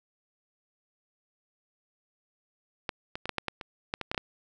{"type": "clicks", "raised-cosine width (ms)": 0.3, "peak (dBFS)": [-14, -19, -19, -13, -12, -14, -22, -13, -17, -14, -16, -12], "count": 12, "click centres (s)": [2.892, 3.155, 3.256, 3.293, 3.383, 3.483, 3.612, 3.939, 4.013, 4.115, 4.146, 4.178], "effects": []}